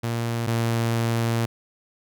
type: tone pair in turn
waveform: sawtooth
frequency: 116.7 / 115.69 Hz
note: A#2 / A#2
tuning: +2 / -13 cents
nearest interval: unison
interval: 15 cents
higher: first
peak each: -20 / -17 dBFS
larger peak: second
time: 0.03-0.47 / 0.47-1.46 s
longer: second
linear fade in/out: 10 ms
effects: none